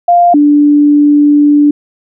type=tone pair in turn; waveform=sine; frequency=698.5 / 292.6 Hz; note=F5 / D4; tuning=0 / -6 cents; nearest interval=octave + minor third; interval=1506 cents; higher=first; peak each=-3 dBFS; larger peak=neither; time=0.08-0.34 / 0.34-1.71 s; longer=second; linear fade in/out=5 ms; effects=none